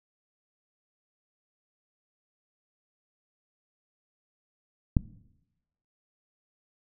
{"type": "click", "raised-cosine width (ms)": 5, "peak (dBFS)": -8, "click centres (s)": 4.968, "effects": ["noise-tail reverb RT60 0.9 s tail -19 dB re dry"]}